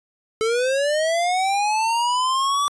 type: linear sweep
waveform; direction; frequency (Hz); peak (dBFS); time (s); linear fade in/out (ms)
square; up; 434.1 to 1162; -19; 0.41-2.68; 0
effects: resampled to 22050 Hz